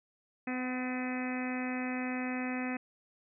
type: harmonic tone with a mistuned harmonic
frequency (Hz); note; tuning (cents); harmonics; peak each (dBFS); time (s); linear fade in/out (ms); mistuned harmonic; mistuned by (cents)
253.8; B3; +47; 1 / 2 / 3 / 4 / 5 / 6 / 7 / 8 / 9 / 10; -34 / -44 / -43 / -50 / -48 / -48 / -45 / -44 / -50 / -44; 0.47-2.77; 5; 3; -18
effects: none